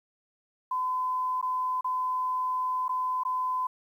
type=tone with dropouts; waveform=sine; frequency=1016 Hz; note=B5; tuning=49 cents sharp; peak=-26 dBFS; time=0.71-3.67 s; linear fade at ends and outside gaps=5 ms; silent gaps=1.414-1.426 / 1.81-1.844 / 2.882-2.892 / 3.235-3.25 s; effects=10-bit